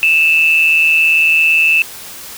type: tone with amplitude modulation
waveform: sine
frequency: 2643 Hz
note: E7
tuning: 4 cents sharp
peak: -5 dBFS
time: 0.03-1.82 s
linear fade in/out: 0 ms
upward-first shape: sine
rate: 158 Hz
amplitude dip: 60%
effects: white hiss -31 dBFS RMS until 2.37 s